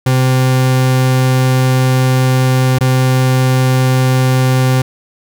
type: tone with dropouts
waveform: 40% pulse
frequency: 129.3 Hz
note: C3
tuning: 20 cents flat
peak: -8 dBFS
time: 0.06-4.82 s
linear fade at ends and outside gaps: 5 ms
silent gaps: 2.786-2.808 s
effects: none